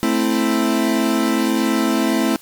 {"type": "chord", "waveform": "40% pulse", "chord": "A minor", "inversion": "none", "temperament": "equal", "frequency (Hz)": [220, 261.6, 329.6], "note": ["A3", "C4", "E4"], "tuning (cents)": [0, 0, 0], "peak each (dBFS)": -19, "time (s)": [0.03, 2.36], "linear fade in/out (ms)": 0, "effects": ["white hiss -45 dBFS RMS until 2.41 s", "MP3 96 kbps"]}